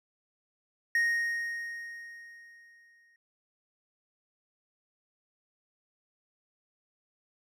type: tone with exponential decay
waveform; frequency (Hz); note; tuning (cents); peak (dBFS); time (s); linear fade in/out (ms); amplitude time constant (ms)
triangle; 1864.7; A#6; 0; -21; 0.95-3.16; 2; 480
effects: none